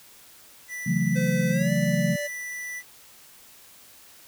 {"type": "tone", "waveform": "square", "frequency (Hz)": 1975.5, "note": "B6", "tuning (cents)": 0, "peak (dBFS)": -33, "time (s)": [0.68, 2.83], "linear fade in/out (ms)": 50}
{"type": "chord", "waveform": "sine", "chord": "F# minor seventh", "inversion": "second", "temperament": "just", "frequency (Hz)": [138.75, 166.5, 185, 222], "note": ["C#3", "E3", "F#3", "A3"], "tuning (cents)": [2, 18, 0, 16], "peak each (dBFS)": [-28, -25, -26, -28], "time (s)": [0.86, 2.16], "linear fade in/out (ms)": 10}
{"type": "tone with pitch glide", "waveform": "square", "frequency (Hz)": [512, 584.7], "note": ["C5", "D5"], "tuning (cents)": [-38, -8], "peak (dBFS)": -30, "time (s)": [1.15, 2.28], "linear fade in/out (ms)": 20, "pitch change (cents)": 230, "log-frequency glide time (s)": [1.5, 1.71]}
{"effects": ["white hiss -51 dBFS RMS until 4.27 s"]}